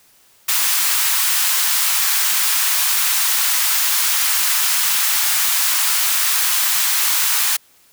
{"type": "high-pass noise", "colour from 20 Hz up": "white", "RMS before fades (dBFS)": -17, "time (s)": [0.48, 7.57], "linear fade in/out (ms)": 10, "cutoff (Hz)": 920, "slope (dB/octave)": 24, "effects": ["white hiss -53 dBFS RMS until 7.92 s"]}